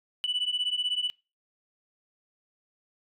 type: beating tone pair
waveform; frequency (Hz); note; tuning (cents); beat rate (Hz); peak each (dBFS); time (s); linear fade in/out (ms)
sine; 2960 / 2976; F#7 / F#7; 0 / +9; 16; -28; 0.24-1.1; 0
effects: noise-tail reverb RT60 0.3 s tail -26 dB re dry + tanh soft clip ceiling -22 dBFS